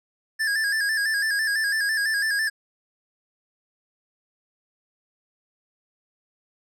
square tone with vibrato, 1702 Hz, G#6, 42 cents sharp, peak -22 dBFS, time 0.39-2.5 s, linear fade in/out 20 ms, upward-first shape square, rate 6 Hz, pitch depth 64 cents each way, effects low-pass 11000 Hz 12 dB/octave

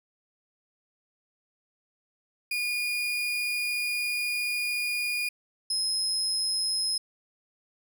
35% pulse tone pair in turn, 2439 / 5129 Hz, D#7 / E8, -35 / -48 cents, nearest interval octave + minor second, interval 1287 cents, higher second, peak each -25 / -23 dBFS, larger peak second, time 2.51-5.29 / 5.7-6.98 s, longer first, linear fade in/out 5 ms, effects none

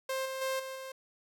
sawtooth tone with level steps, 528 Hz, C5, 16 cents sharp, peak -28 / -32 / -27 / -35 / -37 dBFS, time 0.09-0.92 s, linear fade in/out 5 ms, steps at 0.25 / 0.41 / 0.59 / 0.75 s, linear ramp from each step 10 ms, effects none

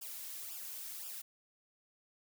blue noise with flanger, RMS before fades -45 dBFS, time 0.01-1.22 s, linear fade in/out 10 ms, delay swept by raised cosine 0.48 to 2.98 ms, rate 1.9 Hz, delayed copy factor -0.8, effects none

